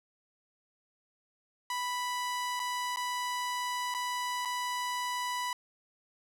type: tone with dropouts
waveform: sawtooth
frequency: 987.8 Hz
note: B5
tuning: in tune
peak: -28 dBFS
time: 1.7-5.53 s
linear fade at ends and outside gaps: 2 ms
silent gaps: 2.595-2.599 / 2.961-2.97 / 3.941-3.947 / 4.451-4.455 s
effects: low-pass 12000 Hz 12 dB/octave